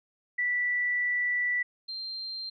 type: tone pair in turn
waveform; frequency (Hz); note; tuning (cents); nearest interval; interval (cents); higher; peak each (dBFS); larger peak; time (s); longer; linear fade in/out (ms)
sine; 1965 / 4164; B6 / C8; -9 / -9; octave + minor second; 1300; second; -25 / -34; first; 0.38-1.63 / 1.88-2.5; first; 10
effects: none